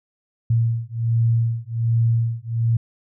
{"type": "beating tone pair", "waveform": "sine", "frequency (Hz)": [114.8, 116.1], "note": ["A#2", "A#2"], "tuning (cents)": [-26, -7], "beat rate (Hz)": 1.3, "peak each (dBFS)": -20, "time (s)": [0.5, 2.77], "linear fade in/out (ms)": 5, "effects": []}